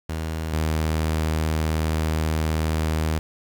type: tone pair in turn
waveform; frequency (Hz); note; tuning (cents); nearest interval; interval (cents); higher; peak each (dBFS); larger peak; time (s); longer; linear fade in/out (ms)
sawtooth; 79.8 / 78.79; D#2 / D#2; +44 / +22; unison; 22; first; -22 / -17; second; 0.09-0.53 / 0.53-3.19; second; 5
effects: 8-bit